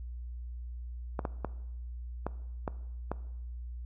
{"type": "clicks", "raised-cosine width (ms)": 1, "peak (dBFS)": -18, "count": 6, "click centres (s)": [1.192, 1.252, 1.447, 2.266, 2.678, 3.116], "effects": ["noise-tail reverb RT60 0.9 s tail -18 dB re dry", "added 60 Hz sine -38 dBFS peak until 3.85 s"]}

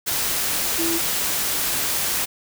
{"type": "tone in noise", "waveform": "sine", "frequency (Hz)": 332.8, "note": "E4", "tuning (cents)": 17, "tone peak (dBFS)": -23, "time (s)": [0.78, 0.99], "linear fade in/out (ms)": 20, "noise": "white", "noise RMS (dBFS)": -23, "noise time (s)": [0.06, 2.26], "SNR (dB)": -3, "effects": []}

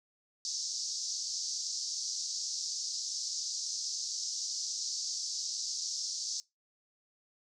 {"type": "band-pass noise", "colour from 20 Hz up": "pink", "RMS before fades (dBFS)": -37, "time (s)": [0.45, 6.4], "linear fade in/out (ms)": 0, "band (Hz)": [4700, 6600], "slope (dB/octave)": 48, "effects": ["noise-tail reverb RT60 0.2 s tail -22 dB re dry"]}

